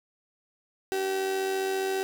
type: tone with amplitude modulation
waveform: 35% pulse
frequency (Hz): 383.6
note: G4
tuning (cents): -37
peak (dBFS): -23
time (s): 0.92-2.03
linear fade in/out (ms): 0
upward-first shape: sine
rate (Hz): 94.8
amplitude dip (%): 40
effects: none